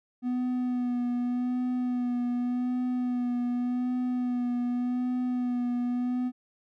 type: tone with vibrato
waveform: triangle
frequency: 246.9 Hz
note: B3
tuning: in tune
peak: -24 dBFS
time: 0.22-6.32 s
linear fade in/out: 50 ms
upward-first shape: sine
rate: 0.86 Hz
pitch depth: 24 cents each way
effects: none